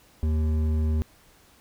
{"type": "tone with hard clipping", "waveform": "sine", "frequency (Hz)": 78, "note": "D#2", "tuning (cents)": 5, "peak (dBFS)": -23, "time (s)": [0.23, 1.02], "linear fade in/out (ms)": 0, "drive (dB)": 9, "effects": ["pink hiss -57 dBFS RMS until 1.6 s"]}